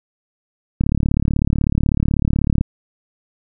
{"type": "click train", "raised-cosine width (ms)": 5, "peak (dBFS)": -4, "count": 66, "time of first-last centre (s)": [0.81, 2.611], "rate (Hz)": 36.1, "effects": []}